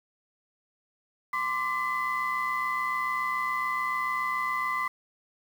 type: tone cluster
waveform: sine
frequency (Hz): 1040 / 1167 / 2014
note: C6 / D6 / B6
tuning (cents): -11 / -11 / +33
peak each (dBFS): -30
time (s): 1.33-4.88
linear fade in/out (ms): 5
effects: tanh soft clip ceiling -20 dBFS + 8-bit